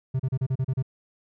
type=tone bursts; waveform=triangle; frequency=130.81 Hz; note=C3; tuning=in tune; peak=-20 dBFS; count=8; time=0.14-0.826 s; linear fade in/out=10 ms; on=56 ms; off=34 ms; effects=none